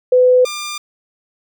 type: tone pair in turn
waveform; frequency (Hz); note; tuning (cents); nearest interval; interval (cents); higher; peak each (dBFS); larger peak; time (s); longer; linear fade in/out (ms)
sine / 10% pulse; 503 / 1196.3; B4 / D6; +32 / +32; octave + minor third; 1500; second; -7 / -15; first; 0.12-0.45 / 0.45-0.78; neither; 5
effects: none